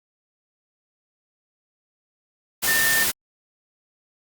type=tone in noise; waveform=sine; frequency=1800 Hz; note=A6; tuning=39 cents sharp; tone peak=-20 dBFS; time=2.67-3.05 s; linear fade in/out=20 ms; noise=white; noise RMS=-22 dBFS; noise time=2.62-3.12 s; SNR=-1 dB; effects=Opus 48 kbps